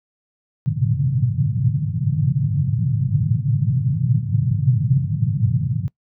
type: band-pass noise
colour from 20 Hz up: pink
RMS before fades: -19 dBFS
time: 0.66-5.88 s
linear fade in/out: 0 ms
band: 110 to 150 Hz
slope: 48 dB/octave
effects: noise-tail reverb RT60 0.1 s tail -23 dB re dry